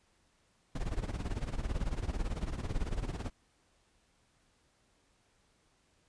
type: noise with tremolo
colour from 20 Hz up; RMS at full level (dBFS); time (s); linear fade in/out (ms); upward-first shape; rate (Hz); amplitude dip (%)
brown; -32; 0.75-3.3; 5; sine; 18; 80
effects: pink hiss -71 dBFS RMS until 6.08 s + resampled to 22050 Hz